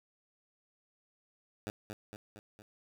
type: tone with echo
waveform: 10% pulse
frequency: 104.9 Hz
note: G#2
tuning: 18 cents sharp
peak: -29 dBFS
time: 1.67-1.7 s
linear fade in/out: 0 ms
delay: 230 ms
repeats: 4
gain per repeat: -4 dB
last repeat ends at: 2.62 s
effects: none